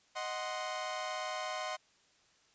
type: chord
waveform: sawtooth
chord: C diminished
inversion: first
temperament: equal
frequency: 622.3 / 740 / 1046.5 Hz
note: Eb5 / Gb5 / C6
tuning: 0 / 0 / 0 cents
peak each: -37 / -37 / -37 dBFS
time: 0.15-1.77 s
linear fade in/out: 20 ms
effects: white hiss -68 dBFS RMS until 2.54 s + resampled to 16000 Hz

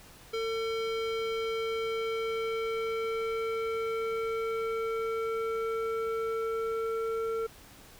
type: tone with low-pass filter sweep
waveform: square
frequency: 450 Hz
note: A4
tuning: 39 cents sharp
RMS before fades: -32 dBFS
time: 0.33-7.47 s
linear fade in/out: 10 ms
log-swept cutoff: 4000 to 1200 Hz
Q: 1.3
effects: pink hiss -53 dBFS RMS until 7.99 s

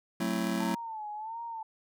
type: chord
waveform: square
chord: F# half-diminished seventh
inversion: none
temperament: just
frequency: 185 / 222 / 266.4 / 333 Hz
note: F#3 / A3 / C4 / E4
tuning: 0 / +16 / +31 / +18 cents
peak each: -34 / -34 / -38 / -36 dBFS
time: 0.2-0.75 s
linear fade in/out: 5 ms
type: tone with vibrato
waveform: sine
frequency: 884 Hz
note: A5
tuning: 8 cents sharp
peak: -36 dBFS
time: 0.6-1.63 s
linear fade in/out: 5 ms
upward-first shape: sine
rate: 1.5 Hz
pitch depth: 95 cents each way
effects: none

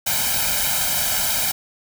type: noise with comb filter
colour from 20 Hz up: white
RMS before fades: -21 dBFS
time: 0.06-1.52 s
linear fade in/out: 10 ms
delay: 1.3 ms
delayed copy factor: +0.9
effects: none

